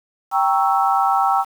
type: chord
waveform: sine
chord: G diminished seventh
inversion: none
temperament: equal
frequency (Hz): 784 / 932.3 / 1108.7 / 1318.5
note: G5 / Bb5 / Db6 / Fb6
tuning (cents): 0 / 0 / 0 / 0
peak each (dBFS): -17 / -22 / -23 / -20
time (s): 0.31-1.45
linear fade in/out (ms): 50
effects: 7-bit